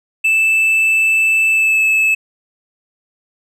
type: tone with pitch glide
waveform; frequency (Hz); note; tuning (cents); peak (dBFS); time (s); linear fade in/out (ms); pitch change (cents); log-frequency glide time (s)
triangle; 2637 to 2607; E7 to E7; 0 to -20; -9; 0.24-2.15; 10; -20; 1.51-1.82
effects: none